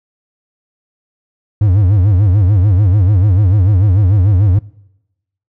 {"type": "tone with vibrato", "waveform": "triangle", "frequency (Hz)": 97.3, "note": "G2", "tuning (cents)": -12, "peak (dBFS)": -5, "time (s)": [1.61, 4.59], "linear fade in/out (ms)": 5, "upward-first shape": "sine", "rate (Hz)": 6.8, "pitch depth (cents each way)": 180, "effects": ["noise-tail reverb RT60 0.9 s tail -23 dB re dry"]}